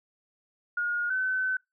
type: tone pair in turn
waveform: sine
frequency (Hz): 1432 / 1519.5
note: F6 / F#6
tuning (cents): +43 / +46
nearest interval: minor second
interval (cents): 103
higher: second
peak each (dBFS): -25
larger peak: neither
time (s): 0.77-1.1 / 1.1-1.57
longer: second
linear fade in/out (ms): 5
effects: noise-tail reverb RT60 0.2 s tail -24 dB re dry